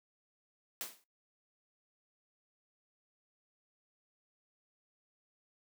white noise with exponential decay, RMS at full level -37 dBFS, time 0.81-1.04 s, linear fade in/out 0 ms, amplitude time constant 49 ms, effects noise-tail reverb RT60 0.2 s tail -20 dB re dry + high-pass 200 Hz 12 dB/octave

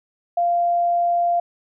sine tone, 694 Hz, F5, 11 cents flat, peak -16 dBFS, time 0.37-1.4 s, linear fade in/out 5 ms, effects none

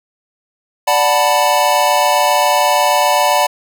square chord, B minor seventh, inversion first, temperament equal, 587.3 / 740 / 880 / 987.8 Hz, D5 / F#5 / A5 / B5, 0 / 0 / 0 / 0 cents, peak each -17 dBFS, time 0.87-3.47 s, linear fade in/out 10 ms, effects none

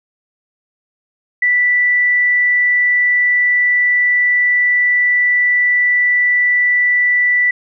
sine tone, 1970 Hz, B6, 5 cents flat, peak -10 dBFS, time 1.42-7.51 s, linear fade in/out 5 ms, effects none

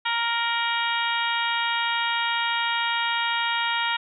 harmonic tone with a mistuned harmonic, 466.2 Hz, A#4, in tune, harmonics 2 / 3 / 4 / 5 / 6 / 7 / 8, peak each -27 / -29 / -30 / -31 / -32 / -32 / -33 dBFS, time 0.05-3.97 s, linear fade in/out 10 ms, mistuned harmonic 6, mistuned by +42 cents, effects none

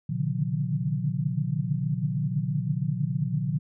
sine tone cluster, 120.6 / 138.5 / 147.7 / 153.8 / 180.2 Hz, B2 / C#3 / D3 / D#3 / F#3, -41 / -1 / +10 / -20 / -45 cents, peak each -31 dBFS, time 0.09-3.59 s, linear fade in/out 10 ms, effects none

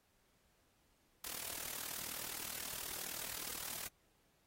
white noise with amplitude modulation, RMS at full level -41 dBFS, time 1.24-3.88 s, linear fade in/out 2 ms, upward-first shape sine, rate 39 Hz, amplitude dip 85%, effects pink hiss -75 dBFS RMS until 4.46 s + AAC 48 kbps

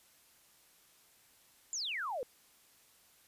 sine exponential sweep, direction down, 7400 to 466.2 Hz, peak -35 dBFS, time 1.73-2.23 s, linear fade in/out 0 ms, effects white hiss -65 dBFS RMS until 3.27 s + resampled to 32000 Hz

